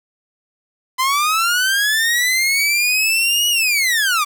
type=linear two-way sweep; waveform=sawtooth; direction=up then down; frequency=1014 to 2928 to 1140 Hz; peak=-11 dBFS; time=0.98-4.25 s; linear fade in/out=20 ms; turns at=3.49 s; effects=7-bit